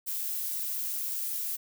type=noise; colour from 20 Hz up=violet; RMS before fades=-33 dBFS; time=0.06-1.57 s; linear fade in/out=20 ms; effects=none